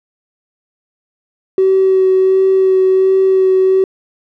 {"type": "tone with vibrato", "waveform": "triangle", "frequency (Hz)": 379.2, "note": "F#4", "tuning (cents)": 43, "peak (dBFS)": -4, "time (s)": [1.58, 3.84], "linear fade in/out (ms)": 2, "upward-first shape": "sine", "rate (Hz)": 1.4, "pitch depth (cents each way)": 13, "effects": ["tanh soft clip ceiling -5 dBFS"]}